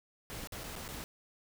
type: noise with dropouts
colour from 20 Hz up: pink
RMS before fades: -43 dBFS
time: 0.3-1.04 s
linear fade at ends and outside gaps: 0 ms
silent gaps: 0.473-0.522 / 0.635-0.64 / 0.755-0.762 / 0.88-0.888 s
effects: none